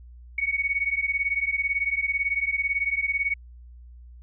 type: beating tone pair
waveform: sine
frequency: 2222 / 2240 Hz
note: C#7 / C#7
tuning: +4 / +18 cents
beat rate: 18 Hz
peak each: -26 dBFS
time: 0.38-3.34 s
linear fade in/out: 5 ms
effects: added 60 Hz sine -43 dBFS peak until 4.22 s